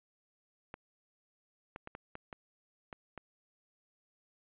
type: clicks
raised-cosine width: 0.5 ms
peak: -28 dBFS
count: 8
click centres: 0.741 / 1.761 / 1.874 / 1.951 / 2.154 / 2.328 / 2.928 / 3.177 s
effects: resampled to 8000 Hz